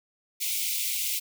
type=high-pass noise; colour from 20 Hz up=white; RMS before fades=-29 dBFS; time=0.4-1.2 s; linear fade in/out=20 ms; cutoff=2100 Hz; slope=96 dB/octave; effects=none